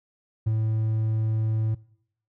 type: tone with ADSR envelope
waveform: triangle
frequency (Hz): 110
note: A2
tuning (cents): 0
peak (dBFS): -15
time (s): 0.46-1.75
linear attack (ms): 16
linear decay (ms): 8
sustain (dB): -4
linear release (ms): 11
effects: noise-tail reverb RT60 0.7 s tail -23 dB re dry + tanh soft clip ceiling -13 dBFS